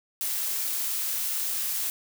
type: noise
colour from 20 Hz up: blue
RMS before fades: -29 dBFS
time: 0.21-1.9 s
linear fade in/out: 0 ms
effects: none